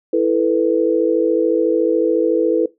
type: chord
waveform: sine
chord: E suspended fourth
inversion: none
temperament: equal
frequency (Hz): 329.6 / 440 / 493.9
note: E4 / A4 / B4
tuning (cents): 0 / 0 / 0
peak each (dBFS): -17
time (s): 0.13-2.66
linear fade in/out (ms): 5
effects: noise-tail reverb RT60 0.2 s tail -19 dB re dry